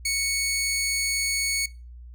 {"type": "tone", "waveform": "15% pulse", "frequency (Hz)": 2218, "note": "C#7", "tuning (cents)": 0, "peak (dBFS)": -17, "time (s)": [0.05, 1.66], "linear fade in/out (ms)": 5, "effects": ["noise-tail reverb RT60 0.3 s tail -21 dB re dry", "added 60 Hz sine -40 dBFS peak until 2.14 s"]}